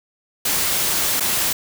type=noise with dropouts; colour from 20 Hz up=white; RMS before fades=-20 dBFS; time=0.45-1.53 s; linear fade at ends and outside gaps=5 ms; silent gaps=1.199-1.205 s; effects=none